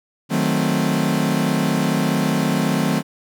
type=chord; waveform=40% pulse; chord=D# diminished seventh; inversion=none; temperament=equal; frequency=155.56 / 185 / 220 / 261.6 Hz; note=D#3 / F#3 / A3 / C4; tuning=0 / 0 / 0 / 0 cents; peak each=-22 dBFS; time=0.29-3.03 s; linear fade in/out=50 ms; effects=none